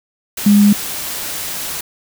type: tone in noise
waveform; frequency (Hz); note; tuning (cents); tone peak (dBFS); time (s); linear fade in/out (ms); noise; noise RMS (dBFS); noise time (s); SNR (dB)
sine; 205.2; G#3; -21; -6; 0.46-0.73; 5; white; -24; 0.37-1.81; +15
effects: none